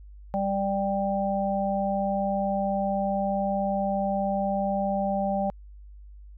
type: harmonic tone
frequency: 196.9 Hz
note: G3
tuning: 8 cents sharp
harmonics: 1 / 3 / 4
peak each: -28 / -28 / -28 dBFS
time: 0.34-5.5 s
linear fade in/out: 0 ms
effects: added 50 Hz sine -43 dBFS peak until 6.37 s